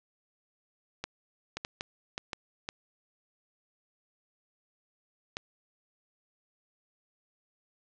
clicks, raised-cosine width 0.2 ms, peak -17 dBFS, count 8, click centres 1.04 / 1.57 / 1.649 / 1.809 / 2.179 / 2.332 / 2.689 / 5.369 s, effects low-pass 7000 Hz 12 dB/octave

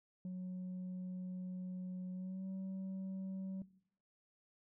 sine tone with pitch glide, 183.3 to 190.42 Hz, F#3 to G3, -16 to -50 cents, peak -38 dBFS, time 0.25-3.62 s, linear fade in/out 2 ms, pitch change +66 cents, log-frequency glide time 2.13-2.46 s, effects noise-tail reverb RT60 0.7 s tail -20 dB re dry + tanh soft clip ceiling -40 dBFS

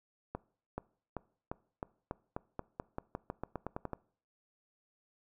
accelerating click train, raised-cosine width 1 ms, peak -23 dBFS, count 18, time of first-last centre 0.35-3.933 s, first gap 430 ms, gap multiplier 0.9, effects noise-tail reverb RT60 0.5 s tail -22 dB re dry

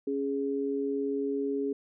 sine tone pair together, 277.2 / 415.3 Hz, C#4 / G#4, 0 / 0 cents, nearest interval perfect fifth, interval 700 cents, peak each -31 / -30 dBFS, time 0.07-1.73 s, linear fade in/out 5 ms, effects none

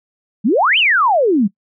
sine exponential two-way sweep, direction up then down, 185 to 3171 to 185 Hz, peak -10 dBFS, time 0.44-1.48 s, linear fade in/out 20 ms, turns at 0.78 s, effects noise-tail reverb RT60 0.1 s tail -23 dB re dry

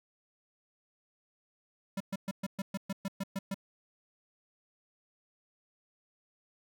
square tone bursts, 195.2 Hz, G3, 7 cents flat, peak -33 dBFS, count 11, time 1.97-3.544 s, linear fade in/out 5 ms, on 34 ms, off 120 ms, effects none

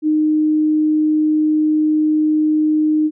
sine tone, 307.5 Hz, D#4, 20 cents flat, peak -12 dBFS, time 0.02-3.11 s, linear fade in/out 50 ms, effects none

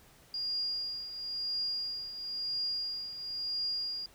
sine tone with tremolo, 4831 Hz, D8, 48 cents sharp, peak -30 dBFS, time 0.34-4.06 s, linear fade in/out 2 ms, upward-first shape triangle, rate 0.98 Hz, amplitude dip 70%, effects pink hiss -60 dBFS RMS until 4.14 s

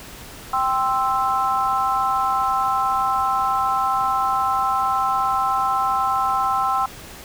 sine chord, C major, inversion second, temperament equal, 784 / 1046.5 / 1318.5 Hz, G5 / C6 / E6, 0 / 0 / 0 cents, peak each -22 dBFS, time 0.53-6.86 s, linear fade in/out 5 ms, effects pink hiss -39 dBFS RMS until 7.24 s

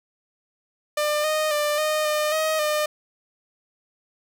sawtooth tone with pitch steps, 598 / 618 / 594 / 615 / 606 / 629 / 605 Hz, D5 / D#5 / D5 / D#5 / D#5 / D#5 / D#5, +31 / -12 / +20 / -20 / -46 / +19 / -49 cents, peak -17 dBFS, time 0.97-2.86 s, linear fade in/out 5 ms, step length 270 ms, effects none

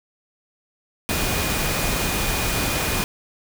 sine tone in noise, 2454 Hz, D#7, 25 cents flat, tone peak -32 dBFS, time 1.09-3.04 s, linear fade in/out 0 ms, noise pink, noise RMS -23 dBFS, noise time 1.09-3.04 s, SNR -12 dB, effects none

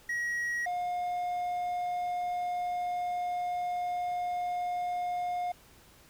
triangle tone pair in turn, 1904 / 713.2 Hz, A#6 / F5, +36 / +36 cents, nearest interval octave + perfect fourth, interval 1700 cents, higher first, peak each -28 dBFS, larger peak neither, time 0.09-0.66 / 0.66-5.52 s, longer second, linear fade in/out 5 ms, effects pink hiss -58 dBFS RMS until 6.09 s

